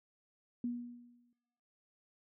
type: tone with exponential decay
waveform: sine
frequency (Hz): 241.2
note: B3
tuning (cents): -41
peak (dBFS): -32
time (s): 0.64-1.33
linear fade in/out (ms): 2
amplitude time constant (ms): 150
effects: noise-tail reverb RT60 1.0 s tail -23 dB re dry